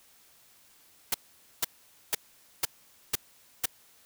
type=noise bursts; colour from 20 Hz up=white; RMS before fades=-26 dBFS; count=6; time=1.12-3.658 s; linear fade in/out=5 ms; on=23 ms; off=480 ms; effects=white hiss -60 dBFS RMS until 4.05 s